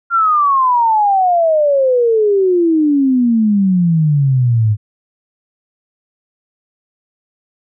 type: exponential sweep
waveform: sine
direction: down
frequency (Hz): 1396.9 to 103.2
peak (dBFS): -9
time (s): 0.1-4.77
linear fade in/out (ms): 50
effects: none